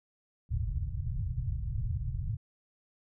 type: low-pass noise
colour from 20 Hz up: white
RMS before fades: -33 dBFS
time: 0.49-2.37 s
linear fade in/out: 20 ms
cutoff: 130 Hz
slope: 48 dB/octave
effects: none